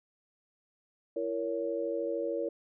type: chord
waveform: sine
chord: A# diminished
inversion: second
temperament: just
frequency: 335.6 / 466.2 / 559.4 Hz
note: E4 / A#4 / C#5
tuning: +31 / 0 / +16 cents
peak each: -36 / -34 / -34 dBFS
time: 1.16-2.49 s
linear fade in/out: 5 ms
effects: none